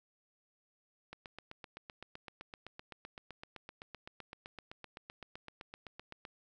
click train, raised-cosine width 0.3 ms, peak -30 dBFS, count 41, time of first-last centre 1.13-6.252 s, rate 7.81 Hz, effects none

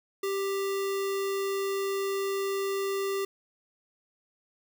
sine tone with sample-and-hold, 392 Hz, G4, in tune, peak -27 dBFS, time 0.23-3.25 s, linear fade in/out 5 ms, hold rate 1575 Hz, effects none

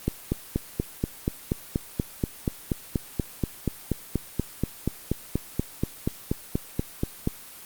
click train, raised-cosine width 3 ms, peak -10 dBFS, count 31, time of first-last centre 0.08-7.274 s, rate 4.17 Hz, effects white hiss -44 dBFS RMS until 7.65 s + Opus 24 kbps

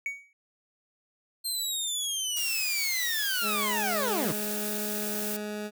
triangle tone with exponential decay, 2249 Hz, C#7, 24 cents sharp, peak -25 dBFS, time 0.06-0.33 s, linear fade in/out 1 ms, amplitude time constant 57 ms
20% pulse linear sweep, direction down, 4197 to 120 Hz, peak -23 dBFS, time 1.44-4.33 s, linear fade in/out 20 ms
blue noise, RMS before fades -34 dBFS, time 2.36-5.37 s, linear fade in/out 10 ms
20% pulse tone, 209.8 Hz, G#3, 18 cents sharp, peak -28 dBFS, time 3.41-5.71 s, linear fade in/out 50 ms
effects none

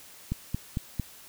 click train, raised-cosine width 5 ms, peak -16 dBFS, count 4, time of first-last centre 0.32-0.997 s, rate 4.43 Hz, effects white hiss -50 dBFS RMS until 1.28 s

